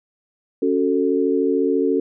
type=chord; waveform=sine; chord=F# minor; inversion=second; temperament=just; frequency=277.5 / 370 / 444 Hz; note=C#4 / F#4 / A4; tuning=+2 / 0 / +16 cents; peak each=-20 / -21 / -20 dBFS; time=0.62-2 s; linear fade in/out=5 ms; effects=none